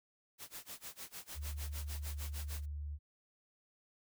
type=noise with tremolo; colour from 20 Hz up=white; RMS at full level=-46 dBFS; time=0.38-2.66 s; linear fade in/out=50 ms; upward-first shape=sine; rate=6.6 Hz; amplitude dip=95%
type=tone; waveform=sine; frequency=73.42 Hz; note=D2; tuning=in tune; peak=-39 dBFS; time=1.34-2.99 s; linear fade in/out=50 ms
effects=none